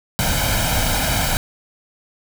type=noise with comb filter; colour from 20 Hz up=pink; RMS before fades=-19 dBFS; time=0.19-1.37 s; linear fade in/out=0 ms; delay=1.3 ms; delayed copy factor=+0.75; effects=none